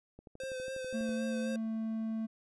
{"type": "click train", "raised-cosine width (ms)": 2, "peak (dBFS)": -37, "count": 12, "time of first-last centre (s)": [0.19, 1.092], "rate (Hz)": 12.2}
{"type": "tone with vibrato", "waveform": "square", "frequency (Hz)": 521, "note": "C5", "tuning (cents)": -7, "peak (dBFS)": -38, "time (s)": [0.4, 1.56], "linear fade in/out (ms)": 2, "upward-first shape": "sine", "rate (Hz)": 3.8, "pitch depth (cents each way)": 30}
{"type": "tone with pitch glide", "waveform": "triangle", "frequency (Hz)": [224.4, 222.2], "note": ["A3", "A3"], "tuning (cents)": [34, 17], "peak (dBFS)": -31, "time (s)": [0.93, 2.27], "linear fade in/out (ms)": 20, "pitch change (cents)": -17, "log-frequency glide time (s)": [1.35, 1.7]}
{"effects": ["resampled to 24000 Hz"]}